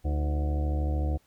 harmonic tone with a mistuned harmonic, 73.42 Hz, D2, in tune, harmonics 1 / 2 / 3 / 4 / 5 / 6 / 7 / 8 / 9 / 10, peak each -25 / -37 / -44 / -37 / -48 / -50 / -41 / -46 / -51 / -42 dBFS, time 0.04-1.18 s, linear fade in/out 20 ms, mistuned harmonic 4, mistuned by +91 cents, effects pink hiss -66 dBFS RMS until 1.26 s

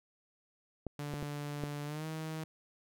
clicks, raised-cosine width 2 ms, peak -24 dBFS, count 4, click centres 0.867 / 1.138 / 1.227 / 1.637 s
sawtooth tone with pitch glide, 145.9 to 158.19 Hz, D3 to D#3, -11 to +29 cents, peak -34 dBFS, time 0.99-2.44 s, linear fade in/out 2 ms, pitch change +140 cents, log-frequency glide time 1.85-2.06 s
effects none

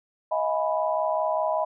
sine chord, F half-diminished seventh, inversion third, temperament equal with one note detuned, 633.5 / 698.5 / 830.6 / 987.8 Hz, Eb5 / F5 / Ab5 / Cb6, +31 / 0 / 0 / 0 cents, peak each -25 / -31 / -31 / -28 dBFS, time 0.31-1.65 s, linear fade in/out 10 ms, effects none

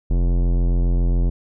sine tone with tanh clipping, 43.65 Hz, F1, in tune, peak -17 dBFS, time 0.1-1.3 s, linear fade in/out 10 ms, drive 18 dB, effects none

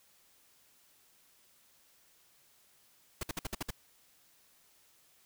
pink noise bursts, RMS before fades -36 dBFS, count 7, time 3.21-3.707 s, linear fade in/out 5 ms, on 23 ms, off 56 ms, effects white hiss -66 dBFS RMS until 5.25 s

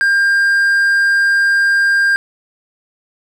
triangle tone, 1600 Hz, G6, 35 cents sharp, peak -8 dBFS, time 0.01-2.16 s, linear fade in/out 0 ms, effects none

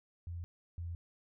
sine tone pair in turn, 86 / 85.31 Hz, F2 / F2, -26 / -40 cents, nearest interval unison, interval 14 cents, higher first, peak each -39 / -38 dBFS, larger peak second, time 0.27-0.44 / 0.78-0.95 s, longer neither, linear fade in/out 0 ms, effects none

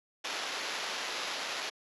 blue noise with sample-and-hold, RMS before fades -36 dBFS, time 0.24-1.7 s, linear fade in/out 10 ms, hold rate 8820 Hz, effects high-pass 400 Hz 12 dB/octave + resampled to 24000 Hz

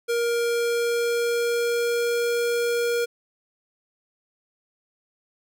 square tone with pitch glide, 470.4 to 473.7 Hz, A#4 to A#4, +16 to +28 cents, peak -22 dBFS, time 0.08-3.06 s, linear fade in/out 20 ms, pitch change +12 cents, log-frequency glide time 0.45-2.44 s, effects none

